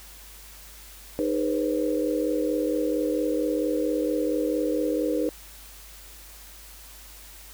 sine tone cluster, 308.5 / 410.6 / 487.6 / 532 Hz, D#4 / G#4 / B4 / C5, -15 / -20 / -22 / +29 cents, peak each -26 / -31 / -27 / -31 dBFS, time 1.19-5.29 s, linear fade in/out 0 ms, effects added 50 Hz sine -48 dBFS peak until 7.53 s + white hiss -47 dBFS RMS until 7.53 s

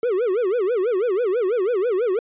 triangle tone with vibrato, 426.1 Hz, G#4, 44 cents sharp, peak -16 dBFS, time 0.03-2.19 s, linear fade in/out 2 ms, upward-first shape sine, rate 6.1 Hz, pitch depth 280 cents each way, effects resampled to 8000 Hz

